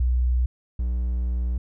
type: tone pair in turn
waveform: sine / triangle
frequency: 61.74 / 60.71 Hz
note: B1 / B1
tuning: 0 / -29 cents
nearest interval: unison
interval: 29 cents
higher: first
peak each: -18 / -20 dBFS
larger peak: first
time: 0-0.46 / 0.79-1.58 s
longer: second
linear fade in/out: 5 ms
effects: none